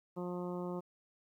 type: harmonic tone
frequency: 178.1 Hz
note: F3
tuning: 34 cents sharp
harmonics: 1 / 2 / 3 / 4 / 5 / 6 / 7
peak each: -40 / -41 / -45 / -52 / -50 / -51 / -55 dBFS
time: 0.16-0.81 s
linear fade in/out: 20 ms
effects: 12-bit